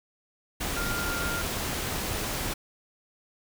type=tone in noise; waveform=sine; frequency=1401 Hz; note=F6; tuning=5 cents sharp; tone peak=-32 dBFS; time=0.76-1.42 s; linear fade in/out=10 ms; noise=pink; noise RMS=-31 dBFS; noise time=0.6-2.54 s; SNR=-4 dB; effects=none